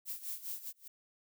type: noise with tremolo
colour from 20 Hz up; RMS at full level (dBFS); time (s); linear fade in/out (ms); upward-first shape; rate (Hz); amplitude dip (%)
violet; -39; 0.05-0.73; 50; sine; 4.9; 80
type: noise with exponential growth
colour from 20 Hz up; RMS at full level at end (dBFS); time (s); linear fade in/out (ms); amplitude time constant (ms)
violet; -45; 0.71-0.88; 5; 36
effects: none